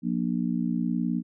harmonic tone, 59.3 Hz, A#1, 30 cents sharp, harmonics 3 / 4 / 5, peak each -28 / -27 / -32 dBFS, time 0.02-1.23 s, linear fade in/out 50 ms, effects none

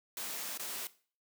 white noise with dropouts, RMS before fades -40 dBFS, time 0.17-0.87 s, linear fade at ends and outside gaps 1 ms, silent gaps 0.575-0.596 s, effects noise-tail reverb RT60 0.4 s tail -17 dB re dry + high-pass 200 Hz 12 dB/octave

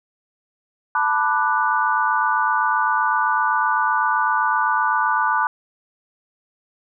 sine chord, B minor seventh, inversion third, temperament equal with one note detuned, 880 / 987.8 / 1182.1 / 1480 Hz, A5 / B5 / D6 / F#6, 0 / 0 / +11 / 0 cents, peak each -22 dBFS, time 0.95-5.47 s, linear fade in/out 2 ms, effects none

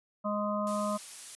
harmonic tone, 207.7 Hz, G#3, in tune, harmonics 1 / 3 / 5 / 6, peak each -33 / -33 / -36 / -37 dBFS, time 0.24-0.98 s, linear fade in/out 20 ms
blue noise, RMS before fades -42 dBFS, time 0.67-1.35 s, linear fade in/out 0 ms
effects resampled to 24000 Hz

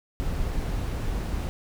brown noise, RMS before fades -28 dBFS, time 0.2-1.49 s, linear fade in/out 0 ms, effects none

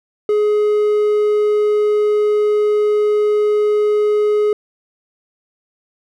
triangle tone, 420 Hz, G#4, 19 cents sharp, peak -10 dBFS, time 0.29-4.53 s, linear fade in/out 2 ms, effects none

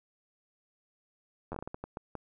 slowing click train, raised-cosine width 1 ms, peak -24 dBFS, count 11, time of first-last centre 1.52-2.153 s, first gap 10 ms, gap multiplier 1.38, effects none

